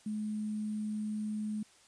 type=tone with sample-and-hold; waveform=sine; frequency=213 Hz; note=G#3; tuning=44 cents sharp; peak=-33 dBFS; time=0.06-1.63 s; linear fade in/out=5 ms; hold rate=8820 Hz; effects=white hiss -62 dBFS RMS until 1.87 s + resampled to 22050 Hz